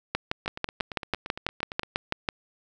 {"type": "two click trains", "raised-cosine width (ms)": 0.3, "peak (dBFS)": [-19, -9], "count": [13, 14], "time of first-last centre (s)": [[0.46, 1.833], [0.15, 2.288]], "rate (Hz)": [8.74, 6.08], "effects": []}